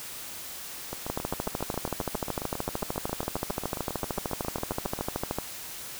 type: two click trains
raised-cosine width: 1 ms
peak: -14 / -19 dBFS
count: 58 / 31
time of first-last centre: 1.1-5.386 / 0.93-4.99 s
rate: 13.3 / 7.39 Hz
effects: white hiss -40 dBFS RMS until 5.99 s